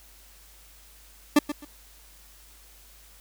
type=tone with echo; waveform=40% pulse; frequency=293.7 Hz; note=D4; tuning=in tune; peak=-13 dBFS; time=1.36-1.39 s; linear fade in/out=5 ms; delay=130 ms; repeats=2; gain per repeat=-13 dB; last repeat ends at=1.65 s; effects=added 50 Hz sine -54 dBFS peak until 3.2 s + white hiss -54 dBFS RMS until 3.2 s